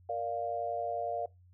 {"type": "chord", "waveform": "sine", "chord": "Bb major", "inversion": "none", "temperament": "equal", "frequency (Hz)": [466.2, 587.3, 698.5], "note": ["Bb4", "D5", "F5"], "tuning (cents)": [0, 0, 0], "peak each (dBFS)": [-39, -37, -34], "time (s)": [0.09, 1.26], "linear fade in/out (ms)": 5, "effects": ["noise-tail reverb RT60 0.2 s tail -22 dB re dry", "added 90 Hz sine -57 dBFS peak until 1.53 s"]}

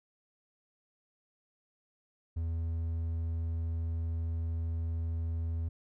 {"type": "tone", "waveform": "triangle", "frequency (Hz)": 82.41, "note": "E2", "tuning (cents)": 0, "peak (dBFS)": -29, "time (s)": [2.36, 5.69], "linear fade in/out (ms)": 10, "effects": []}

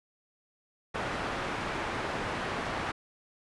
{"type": "low-pass noise", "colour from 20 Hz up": "white", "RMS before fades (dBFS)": -34, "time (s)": [0.94, 2.92], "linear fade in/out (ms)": 10, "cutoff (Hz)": 1500, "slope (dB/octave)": 12, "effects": ["resampled to 24000 Hz"]}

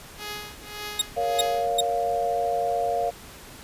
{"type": "tone with tremolo", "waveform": "5% pulse", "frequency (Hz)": 417.7, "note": "G#4", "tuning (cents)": 10, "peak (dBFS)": -20, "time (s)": [0.17, 1.74], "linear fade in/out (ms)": 50, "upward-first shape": "triangle", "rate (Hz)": 1.8, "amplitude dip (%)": 100}
{"type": "tone bursts", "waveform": "sawtooth", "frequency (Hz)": 3729, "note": "A#7", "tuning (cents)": 0, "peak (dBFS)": -16, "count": 3, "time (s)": [0.99, 1.808], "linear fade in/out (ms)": 5, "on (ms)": 26, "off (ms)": 370}
{"type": "chord", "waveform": "sine", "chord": "Bb minor", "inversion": "none", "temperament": "just", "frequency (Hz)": [466.2, 559.4, 699.2], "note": ["Bb4", "Db5", "F5"], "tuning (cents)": [0, 16, 2], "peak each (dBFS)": [-29, -29, -24], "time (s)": [1.16, 3.11], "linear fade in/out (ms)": 20}
{"effects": ["pink hiss -44 dBFS RMS until 3.63 s", "resampled to 32000 Hz"]}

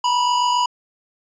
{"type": "tone pair together", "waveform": "square", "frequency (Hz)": [934.7, 982], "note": ["A#5", "B5"], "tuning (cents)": [4, -10], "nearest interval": "minor second", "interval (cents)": 86, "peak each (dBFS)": [-27, -17], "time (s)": [0.04, 0.66], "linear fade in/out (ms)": 5, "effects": ["resampled to 16000 Hz"]}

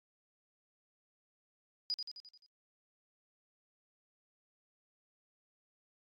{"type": "tone with echo", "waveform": "sine", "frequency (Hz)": 4924, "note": "D#8", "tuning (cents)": -19, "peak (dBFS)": -32, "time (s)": [1.9, 1.94], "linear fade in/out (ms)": 0, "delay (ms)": 87, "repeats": 6, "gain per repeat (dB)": -5, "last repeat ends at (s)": 2.462, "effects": ["AAC 48 kbps"]}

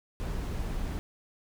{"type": "noise", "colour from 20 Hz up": "brown", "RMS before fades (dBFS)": -33, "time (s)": [0.2, 0.99], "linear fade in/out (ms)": 0, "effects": []}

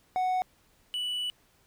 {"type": "tone pair in turn", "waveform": "triangle", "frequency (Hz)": [740, 2960], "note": ["F#5", "F#7"], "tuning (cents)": [0, 0], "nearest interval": "2 octaves", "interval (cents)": 2400, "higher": "second", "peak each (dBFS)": [-23, -28], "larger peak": "first", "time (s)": [[0.16, 0.42], [0.94, 1.3]], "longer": "second", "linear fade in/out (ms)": 0, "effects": ["pink hiss -65 dBFS RMS until 1.66 s"]}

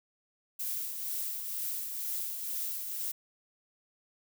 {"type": "noise with tremolo", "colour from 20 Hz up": "violet", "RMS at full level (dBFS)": -34, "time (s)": [0.59, 3.12], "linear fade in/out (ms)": 10, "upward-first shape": "triangle", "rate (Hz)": 2.1, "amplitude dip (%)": 45, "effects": []}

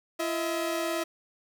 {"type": "tone pair together", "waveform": "sawtooth", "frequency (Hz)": [338.5, 639], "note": ["E4", "D#5"], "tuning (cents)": [46, 46], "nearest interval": "major seventh", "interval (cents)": 1100, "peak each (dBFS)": -27, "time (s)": [0.19, 1.04], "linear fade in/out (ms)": 10, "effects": []}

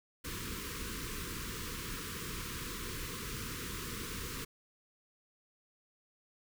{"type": "band-stop noise", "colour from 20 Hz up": "pink", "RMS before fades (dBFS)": -41, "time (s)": [0.24, 4.45], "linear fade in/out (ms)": 10, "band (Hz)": [500, 990], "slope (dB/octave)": 96, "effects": []}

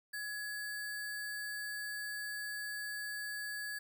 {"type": "tone with sample-and-hold", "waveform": "sine", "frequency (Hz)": 1685, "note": "G#6", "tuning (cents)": 25, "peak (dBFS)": -38, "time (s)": [0.13, 3.79], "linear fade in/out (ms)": 10, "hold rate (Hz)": 6300, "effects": []}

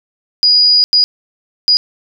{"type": "tone bursts at uneven times", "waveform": "sine", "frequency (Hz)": 4906, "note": "D#8", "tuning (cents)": -25, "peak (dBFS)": -6, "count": 3, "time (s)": [[0.43, 0.84], [0.93, 1.04], [1.68, 1.77]], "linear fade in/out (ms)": 0, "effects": []}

